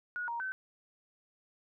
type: tone with pitch steps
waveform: sine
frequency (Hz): 1454 / 938 / 1530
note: F#6 / A#5 / G6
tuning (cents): -31 / +11 / -42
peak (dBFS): -34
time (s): 0.16-0.52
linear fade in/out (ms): 0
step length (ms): 120
effects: none